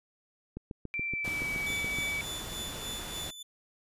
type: click train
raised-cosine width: 3 ms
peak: -25 dBFS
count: 11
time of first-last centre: 0.57-1.986 s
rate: 7.06 Hz
type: tone with pitch glide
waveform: sine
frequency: 2349 to 2281 Hz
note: D7 to C#7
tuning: 0 to +49 cents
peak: -31 dBFS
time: 0.94-2.21 s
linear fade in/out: 0 ms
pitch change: -51 cents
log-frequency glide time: 1.04-1.53 s
type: noise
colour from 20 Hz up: pink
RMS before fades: -41 dBFS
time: 1.24-3.31 s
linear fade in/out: 10 ms
type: tone with tremolo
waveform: sawtooth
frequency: 3499 Hz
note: A7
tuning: 10 cents flat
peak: -33 dBFS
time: 1.66-3.43 s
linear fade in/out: 10 ms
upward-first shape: sine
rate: 3.4 Hz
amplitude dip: 65%
effects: resampled to 32000 Hz